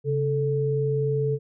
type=tone pair together; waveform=sine; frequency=137.3 / 438.3 Hz; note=C#3 / A4; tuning=-16 / -7 cents; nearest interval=octave + minor sixth; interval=2009 cents; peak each=-24 dBFS; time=0.04-1.39 s; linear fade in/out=50 ms; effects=none